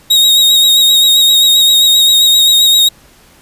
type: tone with vibrato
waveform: 40% pulse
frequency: 3764 Hz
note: A#7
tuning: 16 cents sharp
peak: -4 dBFS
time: 0.1-2.89 s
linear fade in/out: 10 ms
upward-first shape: sine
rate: 7.6 Hz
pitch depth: 30 cents each way
effects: pink hiss -44 dBFS RMS until 3.41 s + resampled to 32000 Hz